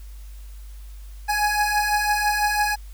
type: beating tone pair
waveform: 25% pulse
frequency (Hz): 830.6 / 836.6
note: G#5 / G#5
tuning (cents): 0 / +12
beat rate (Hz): 6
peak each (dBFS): -21 / -17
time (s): 1.28-2.76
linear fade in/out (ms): 20
effects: added 50 Hz sine -36 dBFS peak until 2.93 s + white hiss -54 dBFS RMS until 2.93 s